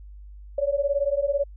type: beating tone pair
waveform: sine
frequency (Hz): 556 / 574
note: C#5 / D5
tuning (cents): +5 / -40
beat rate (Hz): 18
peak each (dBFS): -24 / -24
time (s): 0.58-1.44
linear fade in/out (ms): 5
effects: added 50 Hz sine -40 dBFS peak until 1.56 s